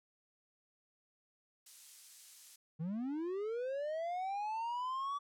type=noise; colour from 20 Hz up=violet; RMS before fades=-47 dBFS; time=1.66-2.56 s; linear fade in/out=5 ms
type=linear sweep; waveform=triangle; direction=up; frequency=150 to 1152 Hz; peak=-34 dBFS; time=2.79-5.19 s; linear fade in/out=20 ms
effects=low-pass 8000 Hz 12 dB/octave